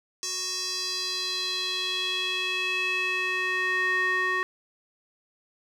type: tone with band-pass filter sweep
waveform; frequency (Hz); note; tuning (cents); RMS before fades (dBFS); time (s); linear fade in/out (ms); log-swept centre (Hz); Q
square; 370; F#4; 0; -28; 0.23-4.43; 0; 6000 to 1600; 3.9
effects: none